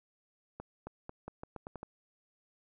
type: accelerating click train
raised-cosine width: 1 ms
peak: -28 dBFS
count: 9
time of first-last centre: 0.6-1.831 s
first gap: 270 ms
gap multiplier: 0.83
effects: none